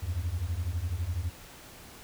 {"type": "beating tone pair", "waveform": "sine", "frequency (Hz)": [79.7, 91.7], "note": ["D#2", "F#2"], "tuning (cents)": [42, -15], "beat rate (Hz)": 12, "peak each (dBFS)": [-31, -30], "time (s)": [0.02, 1.3], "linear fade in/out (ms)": 20, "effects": ["tanh soft clip ceiling -25 dBFS", "pink hiss -49 dBFS RMS until 2.03 s"]}